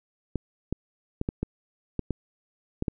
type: clicks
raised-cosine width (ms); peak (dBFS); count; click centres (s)
3; -14; 9; 0.357 / 0.726 / 1.214 / 1.289 / 1.43 / 1.993 / 2.107 / 2.824 / 2.882
effects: none